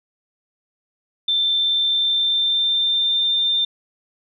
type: tone with pitch glide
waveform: sine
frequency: 3557 to 3594 Hz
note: A7 to A7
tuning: +18 to +36 cents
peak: -16 dBFS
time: 1.28-3.65 s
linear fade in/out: 5 ms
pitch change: +18 cents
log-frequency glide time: 1.57-3.29 s
effects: none